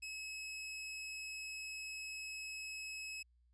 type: tone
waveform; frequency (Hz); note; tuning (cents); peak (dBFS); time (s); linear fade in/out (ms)
sawtooth; 2573; E7; -43; -40; 0.02-3.23; 10
effects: added 60 Hz sine -68 dBFS peak until 3.53 s + resampled to 22050 Hz